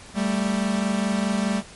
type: tone pair together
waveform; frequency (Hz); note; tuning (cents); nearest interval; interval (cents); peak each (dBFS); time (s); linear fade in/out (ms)
45% pulse; 196 / 220.8; G3 / A3; 0 / +6; major second; 206; -23 / -25; 0.14-1.63; 50
effects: pink hiss -44 dBFS RMS until 1.75 s + MP3 48 kbps